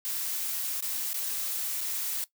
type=noise with dropouts; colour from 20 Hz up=blue; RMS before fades=-32 dBFS; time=0.05-2.24 s; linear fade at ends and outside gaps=0 ms; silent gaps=0.806-0.824 / 1.131-1.143 / 1.807-1.812 s; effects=noise-tail reverb RT60 0.1 s tail -17 dB re dry